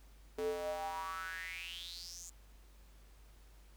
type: tone with high-pass filter sweep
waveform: square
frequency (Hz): 87.31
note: F2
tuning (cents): 0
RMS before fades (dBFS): -42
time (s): 0.38-2.3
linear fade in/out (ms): 5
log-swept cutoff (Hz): 380 to 7200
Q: 7.4
effects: added 50 Hz sine -57 dBFS peak until 3.76 s + pink hiss -67 dBFS RMS until 3.76 s